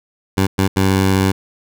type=tone bursts at uneven times; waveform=15% pulse; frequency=95.8 Hz; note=G2; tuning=39 cents flat; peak=-6 dBFS; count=3; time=0.37-0.47 / 0.58-0.68 / 0.76-1.32 s; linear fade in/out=10 ms; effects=none